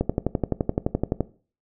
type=click train; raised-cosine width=2 ms; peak=-8 dBFS; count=15; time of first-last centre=0.01-1.207 s; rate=11.7 Hz; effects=noise-tail reverb RT60 0.4 s tail -18 dB re dry